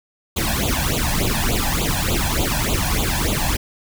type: noise with flanger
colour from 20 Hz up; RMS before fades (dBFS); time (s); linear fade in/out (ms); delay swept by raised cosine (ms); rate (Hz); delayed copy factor
pink; -20; 0.36-3.57; 10; 0.27 to 1.22; 3.4; +1
effects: none